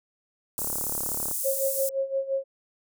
pink high-pass noise, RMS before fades -30 dBFS, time 0.58-1.89 s, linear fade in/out 0 ms, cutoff 8000 Hz, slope 24 dB/octave
click train, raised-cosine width 1 ms, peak -22 dBFS, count 27, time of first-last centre 0.59-1.312 s, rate 36 Hz
sine tone with tremolo, 541 Hz, C#5, 42 cents flat, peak -22 dBFS, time 1.44-2.44 s, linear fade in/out 20 ms, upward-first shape sine, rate 5.8 Hz, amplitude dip 80%
effects none

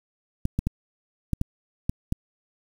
clicks, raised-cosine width 5 ms, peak -11 dBFS, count 7, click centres 0.454 / 0.59 / 0.67 / 1.333 / 1.414 / 1.895 / 2.124 s, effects 7-bit

